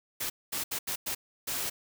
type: noise bursts at uneven times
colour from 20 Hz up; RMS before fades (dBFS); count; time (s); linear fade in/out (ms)
white; -33; 6; 0.2-0.3 / 0.52-0.64 / 0.71-0.79 / 0.87-0.96 / 1.06-1.15 / 1.47-1.7; 10
effects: none